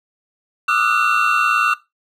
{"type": "tone cluster", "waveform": "triangle", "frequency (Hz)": [1185, 1245, 1346, 1464, 2715], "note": ["D6", "D#6", "E6", "F#6", "F7"], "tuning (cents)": [15, 1, 36, -19, -50], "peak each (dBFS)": -19, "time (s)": [0.68, 1.74], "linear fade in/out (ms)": 5, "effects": ["noise-tail reverb RT60 0.2 s tail -17 dB re dry"]}